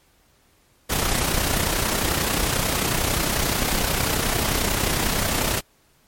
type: noise with amplitude modulation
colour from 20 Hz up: pink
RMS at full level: -20 dBFS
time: 0.89-5.61 s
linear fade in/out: 20 ms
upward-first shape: sine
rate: 31.2 Hz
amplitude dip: 50%
effects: pink hiss -60 dBFS RMS until 6.07 s + MP3 64 kbps